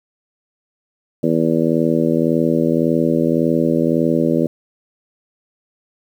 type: harmonic tone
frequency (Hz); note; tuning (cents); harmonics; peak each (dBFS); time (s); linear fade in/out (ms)
81.8; E2; -13; 2 / 3 / 4 / 5 / 6 / 7; -21 / -18 / -19 / -23 / -22 / -23; 1.23-4.47; 5
effects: 8-bit